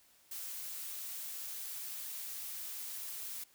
blue noise, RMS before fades -43 dBFS, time 0.31-3.44 s, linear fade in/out 5 ms, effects white hiss -66 dBFS RMS until 3.54 s

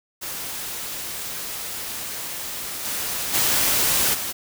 white noise with level steps, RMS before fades -31 / -27 / -20 / -28 dBFS, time 0.21-4.33 s, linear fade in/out 20 ms, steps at 2.84 / 3.33 / 4.13 s, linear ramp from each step 20 ms, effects none

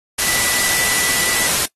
sine tone in noise, 1975.5 Hz, B6, in tune, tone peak -23 dBFS, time 0.21-1.47 s, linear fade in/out 10 ms, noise white, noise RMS -17 dBFS, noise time 0.18-1.66 s, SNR -9 dB, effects noise-tail reverb RT60 0.1 s tail -22 dB re dry + AAC 32 kbps

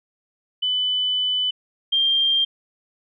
sine tone pair in turn, 3000 / 3186 Hz, F#7 / G7, +23 / +27 cents, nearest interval minor second, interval 104 cents, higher second, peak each -19 / -16 dBFS, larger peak second, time 0.62-1.51 / 1.92-2.45 s, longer first, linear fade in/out 10 ms, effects none

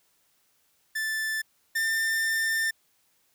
45% pulse tone pair in turn, 1760 / 1794.9 Hz, A6 / A6, 0 / +34 cents, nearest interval unison, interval 34 cents, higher second, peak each -27 / -24 dBFS, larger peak second, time 0.95-1.42 / 1.75-2.71 s, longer second, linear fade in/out 10 ms, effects white hiss -68 dBFS RMS until 3.34 s

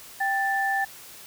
sine tone pair together, 786 / 1764.5 Hz, G5 / A6, +4 / +4 cents, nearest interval octave + major second, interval 1400 cents, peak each -25 dBFS, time 0.2-0.85 s, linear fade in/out 10 ms, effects white hiss -45 dBFS RMS until 1.26 s

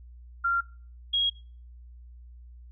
sine tone pair in turn, 1383 / 3289 Hz, F6 / G#7, -17 / -18 cents, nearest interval octave + minor third, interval 1499 cents, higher second, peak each -22 dBFS, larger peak neither, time 0.44-0.61 / 1.13-1.3 s, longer neither, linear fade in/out 10 ms, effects noise-tail reverb RT60 0.4 s tail -23 dB re dry + added 60 Hz sine -45 dBFS peak until 2.71 s

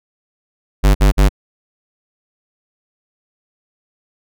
square tone bursts, 49.44 Hz, G1, 15 cents sharp, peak -8 dBFS, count 3, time 0.83-1.292 s, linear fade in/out 20 ms, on 120 ms, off 51 ms, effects none

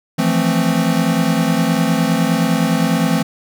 square chord, F major seventh, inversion third, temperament equal, 164.81 / 174.61 / 220 / 261.6 Hz, E3 / F3 / A3 / C4, 0 / 0 / 0 / 0 cents, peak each -20 dBFS, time 0.18-3.23 s, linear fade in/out 10 ms, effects none

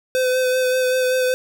square tone with vibrato, 510 Hz, C5, 44 cents flat, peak -17 dBFS, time 0.15-1.34 s, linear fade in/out 0 ms, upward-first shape sine, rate 5.2 Hz, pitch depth 18 cents each way, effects none

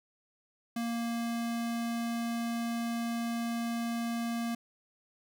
square tone, 233.1 Hz, A#3, in tune, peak -32 dBFS, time 0.76-4.55 s, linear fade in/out 5 ms, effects none

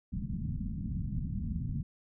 white low-pass noise, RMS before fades -35 dBFS, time 0.12-1.83 s, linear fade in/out 10 ms, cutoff 220 Hz, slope 48 dB/octave, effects none

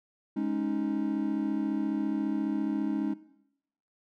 triangle chord, Ab suspended fourth, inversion none, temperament just, 207.7 / 276.9 / 311.5 Hz, Ab3 / Db4 / Eb4, 0 / -2 / +2 cents, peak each -30 dBFS, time 0.36-3.14 s, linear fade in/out 10 ms, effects noise-tail reverb RT60 0.8 s tail -18 dB re dry

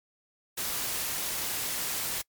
white noise, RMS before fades -32 dBFS, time 0.57-2.22 s, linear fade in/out 10 ms, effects noise-tail reverb RT60 0.1 s tail -25 dB re dry + MP3 96 kbps

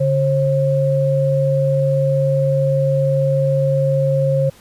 sine tone pair together, 142.2 / 536.1 Hz, C#3 / C5, +45 / +42 cents, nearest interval octave + major seventh, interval 2297 cents, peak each -16 dBFS, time 0-4.5 s, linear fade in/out 10 ms, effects pink hiss -47 dBFS RMS until 4.6 s + resampled to 32000 Hz

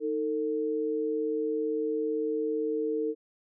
sine tone pair together, 312.2 / 450 Hz, D#4 / A4, +6 / +39 cents, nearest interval tritone, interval 633 cents, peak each -32 / -28 dBFS, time 0-3.15 s, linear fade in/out 50 ms, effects none

